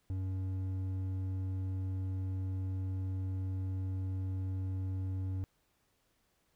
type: tone with hard clipping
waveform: sine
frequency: 94.3 Hz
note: F#2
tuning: 33 cents sharp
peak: -35 dBFS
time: 0.1-5.44 s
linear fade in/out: 0 ms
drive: 6 dB
effects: pink hiss -75 dBFS RMS until 6.55 s